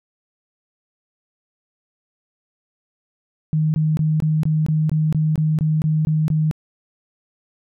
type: tone bursts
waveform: sine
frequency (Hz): 155.4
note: D#3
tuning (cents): -2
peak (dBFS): -15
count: 13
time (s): 3.53-6.512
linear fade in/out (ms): 0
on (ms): 210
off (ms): 21
effects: none